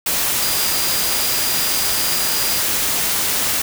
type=tone in noise; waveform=sine; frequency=4861 Hz; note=D#8; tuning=41 cents flat; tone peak=-25 dBFS; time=0.42-2.61 s; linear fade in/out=5 ms; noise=white; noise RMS=-19 dBFS; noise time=0.06-3.62 s; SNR=-9 dB; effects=none